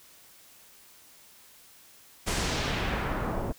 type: noise with low-pass filter sweep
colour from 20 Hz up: pink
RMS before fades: -30 dBFS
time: 2.26-3.53 s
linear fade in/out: 20 ms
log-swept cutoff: 10000 to 660 Hz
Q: 1.1
effects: white hiss -55 dBFS RMS until 3.58 s